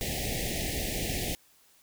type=band-stop noise; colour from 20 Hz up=pink; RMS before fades=-32 dBFS; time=0.01-1.35 s; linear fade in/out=0 ms; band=790 to 1800 Hz; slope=96 dB/octave; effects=white hiss -62 dBFS RMS until 1.82 s